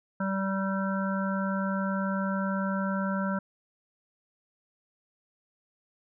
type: harmonic tone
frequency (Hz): 193.5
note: G3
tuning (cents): -22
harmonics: 1 / 3 / 5 / 7 / 8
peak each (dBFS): -28 / -35 / -37 / -36 / -38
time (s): 0.2-3.39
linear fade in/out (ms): 5
effects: none